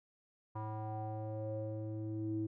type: tone with low-pass filter sweep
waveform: square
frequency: 108.6 Hz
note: A2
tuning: 22 cents flat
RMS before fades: -40 dBFS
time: 0.55-2.47 s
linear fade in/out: 10 ms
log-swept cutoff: 1000 to 310 Hz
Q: 5.7
effects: none